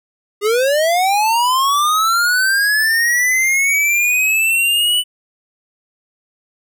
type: linear sweep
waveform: square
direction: up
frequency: 399.9 to 2985 Hz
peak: -13 dBFS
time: 0.41-5.04 s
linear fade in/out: 50 ms
effects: none